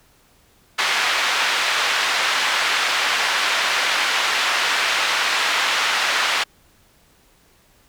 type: band-pass noise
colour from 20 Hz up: pink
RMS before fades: -20 dBFS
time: 0.78-6.44 s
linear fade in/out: 10 ms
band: 1200 to 3900 Hz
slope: 12 dB/octave
effects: pink hiss -56 dBFS RMS until 7.88 s